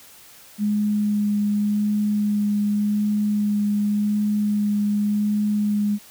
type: tone with vibrato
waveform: sine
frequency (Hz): 207.7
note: G#3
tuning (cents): 0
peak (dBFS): -18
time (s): 0.58-5.99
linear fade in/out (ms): 50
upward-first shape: sine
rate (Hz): 0.88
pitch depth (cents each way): 11
effects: white hiss -47 dBFS RMS until 6.1 s